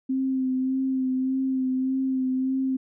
sine tone with vibrato, 261.6 Hz, C4, in tune, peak -22 dBFS, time 0.09-2.77 s, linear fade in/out 10 ms, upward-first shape sine, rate 1.7 Hz, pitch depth 23 cents each way, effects none

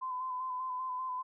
sine tone with vibrato, 1020 Hz, C6, 44 cents flat, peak -34 dBFS, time 0.01-1.23 s, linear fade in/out 20 ms, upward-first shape square, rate 5.1 Hz, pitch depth 24 cents each way, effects none

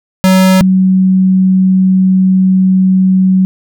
square / sine tone pair in turn, 187.7 / 187.7 Hz, F#3 / F#3, +25 / +25 cents, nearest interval unison, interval 0 cents, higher neither, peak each -5 dBFS, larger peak neither, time 0.24-0.61 / 0.61-3.45 s, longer second, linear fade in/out 0 ms, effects none

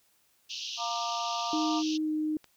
pink band-pass noise, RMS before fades -38 dBFS, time 0.49-1.98 s, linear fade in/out 20 ms, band 2700 to 6200 Hz, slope 96 dB/octave
sine chord, Bb major, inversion second, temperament equal with one note detuned, 698.5 / 932.3 / 1189 Hz, F5 / Bb5 / D6, 0 / 0 / +21 cents, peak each -35 dBFS, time 0.77-1.83 s, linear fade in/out 50 ms
sine tone with pitch glide, 311.1 to 308.1 Hz, D#4 to D#4, 0 to -17 cents, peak -27 dBFS, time 1.53-2.37 s, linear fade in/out 2 ms, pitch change -17 cents, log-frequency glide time 2.02-2.1 s
click, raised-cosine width 0.2 ms, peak -32 dBFS, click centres 2.443 s
effects white hiss -68 dBFS RMS until 2.56 s

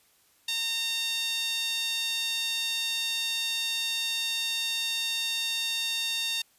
sawtooth tone with high-pass filter, 915 Hz, A#5, 32 cents flat, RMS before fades -30 dBFS, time 0.48-6.42 s, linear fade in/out 5 ms, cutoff 3400 Hz, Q 3.6, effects white hiss -64 dBFS RMS until 6.58 s + resampled to 32000 Hz

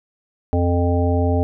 harmonic tone, 87.31 Hz, F2, in tune, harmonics 1 / 3 / 5 / 7 / 9, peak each -17 / -22 / -24 / -25 / -27 dBFS, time 0.53-1.43 s, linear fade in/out 0 ms, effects none

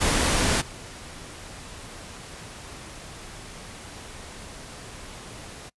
pink noise with level steps, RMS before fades -22 / -41 dBFS, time 0-5.7 s, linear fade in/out 20 ms, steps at 0.6 s, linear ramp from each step 20 ms, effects noise-tail reverb RT60 0.1 s tail -23 dB re dry + resampled to 24000 Hz

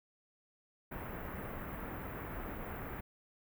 pink band-stop noise, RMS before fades -43 dBFS, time 0.91-3.01 s, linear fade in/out 10 ms, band 2000 to 16000 Hz, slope 24 dB/octave, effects none

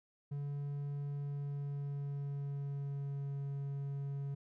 triangle tone with pitch glide, 142.8 to 139.78 Hz, D3 to C#3, -48 to +15 cents, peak -35 dBFS, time 0.31-4.35 s, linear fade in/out 10 ms, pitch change -37 cents, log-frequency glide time 1.12-3.37 s, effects none

